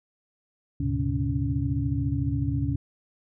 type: tone cluster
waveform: sine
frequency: 74.1 / 104.3 / 123.9 / 138.1 / 281 Hz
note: D2 / G#2 / B2 / C#3 / C#4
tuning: +16 / +8 / +6 / -6 / +24 cents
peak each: -30 dBFS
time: 0.8-2.76 s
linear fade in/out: 5 ms
effects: none